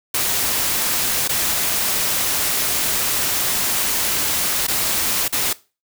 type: noise with dropouts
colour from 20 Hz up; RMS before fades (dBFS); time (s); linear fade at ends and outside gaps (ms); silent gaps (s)
white; -20; 0.14-5.53; 5; 1.278-1.291 / 4.669-4.681 / 5.281-5.325
effects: noise-tail reverb RT60 0.3 s tail -19 dB re dry